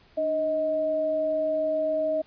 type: tone pair together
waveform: sine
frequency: 298 / 629.1 Hz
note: D4 / D#5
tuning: +25 / +19 cents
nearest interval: octave + minor second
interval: 1294 cents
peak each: -34 / -23 dBFS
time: 0.17-2.22 s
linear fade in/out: 10 ms
effects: pink hiss -58 dBFS RMS until 2.26 s + resampled to 11025 Hz